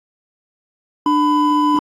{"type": "tone pair together", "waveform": "triangle", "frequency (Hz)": [297.5, 1000.7], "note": ["D4", "B5"], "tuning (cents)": [22, 23], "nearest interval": "octave + major sixth", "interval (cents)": 2101, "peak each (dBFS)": -13, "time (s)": [1.06, 1.79], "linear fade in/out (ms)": 2, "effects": ["AAC 48 kbps"]}